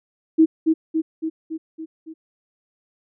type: tone with echo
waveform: sine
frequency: 320 Hz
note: D#4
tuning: 49 cents sharp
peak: -9 dBFS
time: 0.38-0.46 s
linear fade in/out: 20 ms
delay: 280 ms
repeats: 6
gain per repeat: -4 dB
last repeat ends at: 2.14 s
effects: none